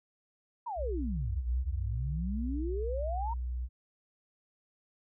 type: exponential two-way sweep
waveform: sine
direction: down then up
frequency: 1002 to 55 to 958 Hz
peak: -34 dBFS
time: 0.66-3.34 s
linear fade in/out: 10 ms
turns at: 1.47 s
type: tone with pitch glide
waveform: sine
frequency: 62 to 61.57 Hz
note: B1 to B1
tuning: +7 to -5 cents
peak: -32 dBFS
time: 0.76-3.69 s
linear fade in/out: 50 ms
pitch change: -12 cents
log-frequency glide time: 1.96-3.27 s
effects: none